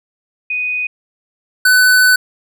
sine / square tone pair in turn, 2489 / 1502.2 Hz, D#7 / F#6, 0 / +26 cents, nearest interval major sixth, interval 874 cents, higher first, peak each -16 / -8 dBFS, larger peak second, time 0.5-0.87 / 1.65-2.16 s, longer second, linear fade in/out 5 ms, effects none

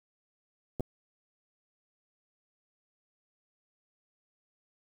clicks, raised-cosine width 2 ms, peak -22 / -19 dBFS, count 2, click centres 0.798 / 0.806 s, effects 8-bit

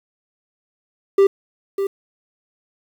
triangle tone with echo, 393.8 Hz, G4, 8 cents sharp, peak -7 dBFS, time 1.18-1.27 s, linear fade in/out 5 ms, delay 600 ms, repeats 1, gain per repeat -9 dB, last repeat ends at 1.87 s, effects 7-bit

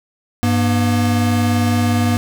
square tone pair together, 100 / 239.2 Hz, G2 / A#3, +35 / +45 cents, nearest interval octave + minor third, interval 1510 cents, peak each -17 dBFS, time 0.43-2.17 s, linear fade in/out 0 ms, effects none

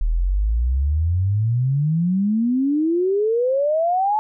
sine exponential sweep, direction up, 37.68 to 872 Hz, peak -16 dBFS, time 0.01-4.19 s, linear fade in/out 0 ms, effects none

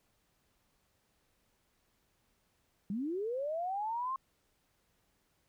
sine linear sweep, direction up, 185.8 to 1079 Hz, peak -33 dBFS, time 2.9-4.16 s, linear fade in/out 2 ms, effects pink hiss -75 dBFS RMS until 5.48 s

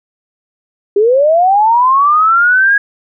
sine linear sweep, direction up, 392 to 1661.2 Hz, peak -6 dBFS, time 0.96-2.78 s, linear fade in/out 5 ms, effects none

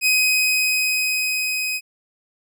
sawtooth tone with level ramp, 2516 Hz, D#7, 19 cents sharp, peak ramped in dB -11 to -19 dBFS, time 0.01-1.81 s, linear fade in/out 50 ms, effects none

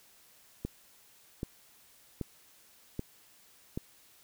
click train, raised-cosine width 3 ms, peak -21 dBFS, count 5, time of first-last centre 0.65-3.775 s, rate 1.28 Hz, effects white hiss -61 dBFS RMS until 4.23 s

